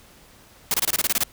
white noise bursts, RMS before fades -21 dBFS, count 10, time 0.71-1.236 s, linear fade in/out 2 ms, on 31 ms, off 24 ms, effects pink hiss -51 dBFS RMS until 1.32 s

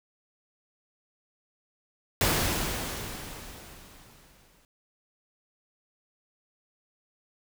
pink noise with exponential decay, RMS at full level -23 dBFS, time 2.21-4.65 s, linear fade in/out 1 ms, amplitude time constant 530 ms, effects none

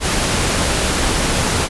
pink noise, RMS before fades -17 dBFS, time 0-1.69 s, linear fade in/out 50 ms, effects resampled to 24000 Hz

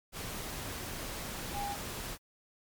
sine tone in noise, 810 Hz, G#5, 43 cents flat, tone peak -35 dBFS, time 1.52-1.77 s, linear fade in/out 50 ms, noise pink, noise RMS -40 dBFS, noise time 0.12-2.18 s, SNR +2 dB, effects MP3 96 kbps

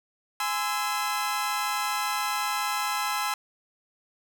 sawtooth chord, Ab augmented, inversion none, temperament equal with one note detuned, 830.6 / 1028.5 / 1318.5 Hz, Ab5 / C6 / E6, 0 / -30 / 0 cents, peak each -27 dBFS, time 0.4-3.34 s, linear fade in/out 2 ms, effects none

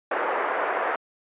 pink band-pass noise, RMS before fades -26 dBFS, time 0.11-0.96 s, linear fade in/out 5 ms, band 460 to 1800 Hz, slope 24 dB/octave, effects resampled to 8000 Hz

